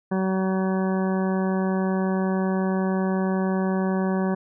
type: harmonic tone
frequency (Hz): 189.1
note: F#3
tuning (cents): +38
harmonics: 1 / 2 / 3 / 4 / 5 / 6 / 8 / 9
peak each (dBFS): -22 / -28 / -32 / -34 / -36 / -38 / -40 / -41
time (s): 0.11-4.35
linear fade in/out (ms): 10
effects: none